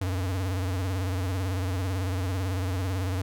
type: tone with vibrato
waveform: square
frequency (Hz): 92.9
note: F#2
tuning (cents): +7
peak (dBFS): -27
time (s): 0.01-3.22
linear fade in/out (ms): 5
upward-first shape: sine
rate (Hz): 18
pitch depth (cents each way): 100
effects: none